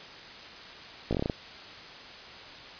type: slowing click train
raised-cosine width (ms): 2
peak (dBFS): -15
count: 8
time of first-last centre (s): 1.11-1.298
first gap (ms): 17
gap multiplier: 1.15
effects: white hiss -45 dBFS RMS until 2.79 s + resampled to 11025 Hz